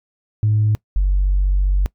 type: tone pair in turn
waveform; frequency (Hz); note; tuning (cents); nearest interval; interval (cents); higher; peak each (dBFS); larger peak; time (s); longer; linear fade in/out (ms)
sine; 106.7 / 47.53; G#2 / F#1; +47 / +47; octave + major second; 1400; first; -12; neither; 0.43-0.75 / 0.96-1.86; second; 0
effects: noise-tail reverb RT60 0.1 s tail -23 dB re dry + tanh soft clip ceiling -9 dBFS